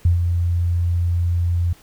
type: tone with ADSR envelope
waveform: sine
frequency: 86.6 Hz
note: F2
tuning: 14 cents flat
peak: -10 dBFS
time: 0.05-1.73 s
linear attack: 4 ms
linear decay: 120 ms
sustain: -6 dB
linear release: 4 ms
effects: pink hiss -50 dBFS RMS until 1.82 s